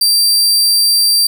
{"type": "tone", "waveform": "sawtooth", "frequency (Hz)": 4699, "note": "D8", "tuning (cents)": 0, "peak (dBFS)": -6, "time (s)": [0.01, 1.27], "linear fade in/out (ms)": 5, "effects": []}